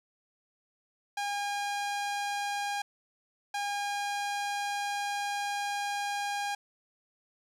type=tone bursts at uneven times; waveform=sawtooth; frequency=812 Hz; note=G#5; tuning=39 cents flat; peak=-27 dBFS; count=2; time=1.17-2.82 / 3.54-6.55 s; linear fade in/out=5 ms; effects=low-pass 9000 Hz 12 dB/octave + 10-bit